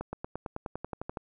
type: accelerating click train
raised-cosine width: 1 ms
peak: -21 dBFS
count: 13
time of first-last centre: 0.01-1.172 s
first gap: 120 ms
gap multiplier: 0.96
effects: none